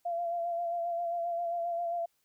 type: tone with vibrato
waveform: sine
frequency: 686 Hz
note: F5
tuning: 31 cents flat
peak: -30 dBFS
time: 0.05-2.06 s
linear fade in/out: 10 ms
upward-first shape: sine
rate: 7.5 Hz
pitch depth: 31 cents each way
effects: white hiss -75 dBFS RMS until 2.24 s